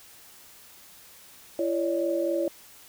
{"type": "tone cluster", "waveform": "sine", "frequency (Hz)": [338.3, 561, 605], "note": ["E4", "C#5", "D#5"], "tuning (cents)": [45, 21, -49], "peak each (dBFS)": [-27, -27, -33], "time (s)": [1.59, 2.48], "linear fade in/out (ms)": 2, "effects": ["white hiss -51 dBFS RMS until 2.88 s"]}